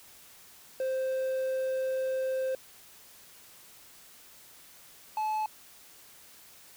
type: tone pair in turn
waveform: triangle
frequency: 523.3 / 862.6 Hz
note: C5 / A5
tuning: 0 / -35 cents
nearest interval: major sixth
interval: 865 cents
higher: second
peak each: -26 dBFS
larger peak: neither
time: 0.8-2.55 / 5.17-5.46 s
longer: first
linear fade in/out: 2 ms
effects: white hiss -54 dBFS RMS until 6.76 s